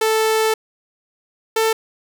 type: tone pair in turn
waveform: sawtooth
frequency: 439.9 / 444.8 Hz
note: A4 / A4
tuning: 0 / +19 cents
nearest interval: unison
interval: 19 cents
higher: second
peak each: -11 dBFS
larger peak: neither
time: 0.01-0.54 / 1.56-1.73 s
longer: first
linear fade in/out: 5 ms
effects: none